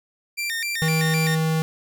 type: tone with vibrato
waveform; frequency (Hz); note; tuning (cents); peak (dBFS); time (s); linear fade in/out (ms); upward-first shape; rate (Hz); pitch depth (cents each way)
sawtooth; 2077; C7; -13; -21; 0.37-1.36; 20; square; 3.9; 220
type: tone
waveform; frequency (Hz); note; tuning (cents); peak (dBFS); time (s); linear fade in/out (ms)
square; 159.6; D#3; +44; -20; 0.82-1.62; 0
effects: none